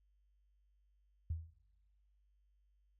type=tone with exponential decay; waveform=sine; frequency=81 Hz; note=E2; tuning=30 cents flat; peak=-33 dBFS; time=1.3-1.57 s; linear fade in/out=5 ms; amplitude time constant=58 ms; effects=noise-tail reverb RT60 1.0 s tail -19 dB re dry + added 50 Hz sine -70 dBFS peak until 2.99 s